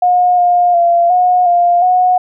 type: tone with pitch steps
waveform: sine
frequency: 719 / 709 / 688 / 724 / 700 / 730 Hz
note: F#5 / F5 / F5 / F#5 / F5 / F#5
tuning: -50 / +26 / -26 / -38 / +4 / -24 cents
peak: -7 dBFS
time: 0.02-2.18 s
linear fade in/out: 5 ms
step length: 360 ms
effects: none